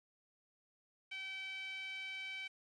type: tone with band-pass filter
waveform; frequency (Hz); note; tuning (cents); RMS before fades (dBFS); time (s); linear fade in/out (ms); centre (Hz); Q
10% pulse; 769; G5; -33; -45; 1.11-2.48; 10; 2500; 5.4
effects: resampled to 22050 Hz + 11-bit